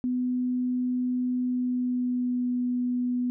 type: tone with pitch glide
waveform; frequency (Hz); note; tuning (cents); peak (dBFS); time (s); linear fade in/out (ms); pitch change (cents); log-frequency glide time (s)
sine; 250 to 247.1; B3 to B3; +21 to +1; -24; 0.04-3.3; 0; -20; 1.46-2.5
effects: none